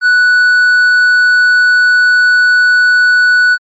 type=tone with tanh clipping; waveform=triangle; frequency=1480 Hz; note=F#6; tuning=in tune; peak=-6 dBFS; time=0.01-3.58 s; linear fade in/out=50 ms; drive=9 dB; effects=MP3 32 kbps